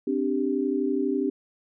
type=chord; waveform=sine; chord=C suspended second; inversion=none; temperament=equal; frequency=261.6 / 293.7 / 392 Hz; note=C4 / D4 / G4; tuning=0 / 0 / 0 cents; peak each=-27 / -27 / -27 dBFS; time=0.07-1.3 s; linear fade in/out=5 ms; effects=none